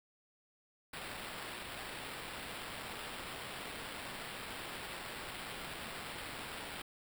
violet noise with sample-and-hold, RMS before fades -45 dBFS, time 0.93-6.82 s, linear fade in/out 5 ms, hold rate 6300 Hz, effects none

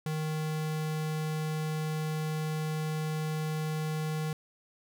square tone, 155.56 Hz, D#3, in tune, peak -31 dBFS, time 0.06-4.33 s, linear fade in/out 2 ms, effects none

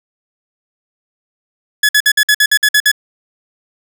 sawtooth tone bursts, 1701 Hz, G#6, 41 cents sharp, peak -4 dBFS, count 10, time 1.83-2.916 s, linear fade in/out 5 ms, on 60 ms, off 54 ms, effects none

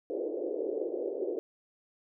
white band-pass noise, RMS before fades -34 dBFS, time 0.1-1.39 s, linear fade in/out 0 ms, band 330 to 520 Hz, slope 48 dB/octave, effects none

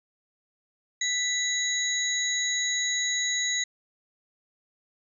sine tone cluster, 1980 / 3905 / 6680 Hz, B6 / B7 / G#8, +4 / -20 / +9 cents, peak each -29 dBFS, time 1.01-3.64 s, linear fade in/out 5 ms, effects none

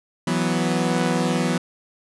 sawtooth chord, E suspended second, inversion none, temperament equal, 164.81 / 185 / 246.9 Hz, E3 / F#3 / B3, 0 / 0 / 0 cents, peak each -20 dBFS, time 0.27-1.58 s, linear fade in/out 5 ms, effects resampled to 24000 Hz

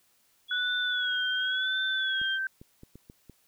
sine tone with vibrato, 3364 Hz, G#7, 22 cents sharp, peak -30 dBFS, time 0.48-2.39 s, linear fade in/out 50 ms, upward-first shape sine, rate 0.93 Hz, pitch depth 96 cents each way
sine tone with pitch glide, 1480 to 1555.4 Hz, F#6 to G6, 0 to -14 cents, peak -28 dBFS, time 0.51-2.47 s, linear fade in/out 2 ms, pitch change +86 cents, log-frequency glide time 0.95-2.21 s
clicks, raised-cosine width 3 ms, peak -34 dBFS, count 6, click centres 2.215 / 2.615 / 2.834 / 2.956 / 3.099 / 3.297 s
effects white hiss -67 dBFS RMS until 3.47 s

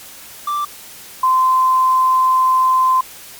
triangle / sine tone pair in turn, 1174.7 / 1033.9 Hz, D6 / C6, 0 / -21 cents, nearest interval major second, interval 221 cents, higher first, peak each -15 / -10 dBFS, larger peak second, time 0.47-0.65 / 1.23-3.01 s, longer second, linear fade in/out 5 ms, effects white hiss -37 dBFS RMS until 3.39 s + MP3 96 kbps

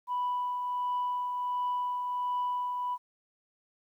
sine tone with tremolo, 987.8 Hz, B5, in tune, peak -26 dBFS, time 0.07-2.98 s, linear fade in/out 50 ms, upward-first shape triangle, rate 1.4 Hz, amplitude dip 40%, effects tanh soft clip ceiling -25 dBFS + 11-bit

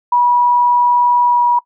sine tone with pitch glide, 971 to 964.8 Hz, B5 to B5, -30 to -41 cents, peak -9 dBFS, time 0.12-1.59 s, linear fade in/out 5 ms, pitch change -11 cents, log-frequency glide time 1.24-1.43 s, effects noise-tail reverb RT60 0.1 s tail -21 dB re dry

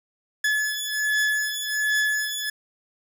40% pulse beating tone pair, 1713 / 1714.3 Hz, A6 / A6, -47 / -46 cents, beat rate 1.3 Hz, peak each -25 / -24 dBFS, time 0.44-2.5 s, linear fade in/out 5 ms, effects none

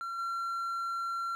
triangle tone with level steps, 1365 Hz, F6, 40 cents flat, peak -33 / -30 dBFS, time 0.01-1.35 s, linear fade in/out 0 ms, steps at 0.18 s, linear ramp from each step 10 ms, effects none

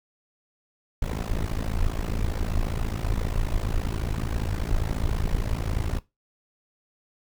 brown noise with amplitude modulation, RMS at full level -22 dBFS, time 1.02-5.99 s, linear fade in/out 5 ms, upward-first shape sine, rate 54.8 Hz, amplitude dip 95%, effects noise-tail reverb RT60 0.2 s tail -17 dB re dry

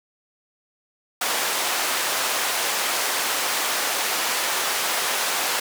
pink band-pass noise, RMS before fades -24 dBFS, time 1.21-5.6 s, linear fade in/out 5 ms, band 680 to 16000 Hz, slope 12 dB/octave, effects none

